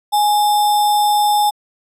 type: tone with sample-and-hold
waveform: sine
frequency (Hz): 833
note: G#5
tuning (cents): +5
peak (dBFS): -11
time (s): 0.12-1.51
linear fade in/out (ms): 20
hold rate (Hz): 4410
effects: resampled to 32000 Hz